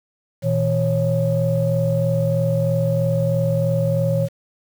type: tone cluster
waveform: sine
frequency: 117.8 / 160.9 / 549 Hz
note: A#2 / E3 / C#5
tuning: +19 / -42 / -17 cents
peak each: -20 dBFS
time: 0.42-4.29 s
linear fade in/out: 50 ms
effects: tanh soft clip ceiling -8 dBFS + 7-bit